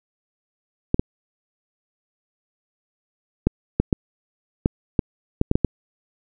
clicks, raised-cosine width 3 ms, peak -3 dBFS, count 11, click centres 0.944 / 0.995 / 3.47 / 3.8 / 3.928 / 4.659 / 4.992 / 5.414 / 5.514 / 5.555 / 5.647 s, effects none

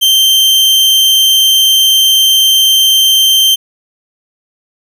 40% pulse tone, 3136 Hz, G7, in tune, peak -5 dBFS, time 0.01-3.56 s, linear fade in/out 20 ms, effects none

